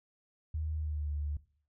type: tone with pitch glide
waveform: sine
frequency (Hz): 77.78 to 73.54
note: D#2 to D2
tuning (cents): 0 to +3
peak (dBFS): -32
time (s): 0.54-1.37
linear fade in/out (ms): 5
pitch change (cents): -97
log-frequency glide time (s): 0.76-1.1
effects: noise-tail reverb RT60 0.5 s tail -19 dB re dry